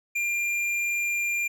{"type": "tone with tanh clipping", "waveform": "sine", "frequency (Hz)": 2393, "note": "D7", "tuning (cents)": 32, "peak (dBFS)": -26, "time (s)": [0.15, 1.48], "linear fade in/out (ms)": 10, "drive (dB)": 12, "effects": []}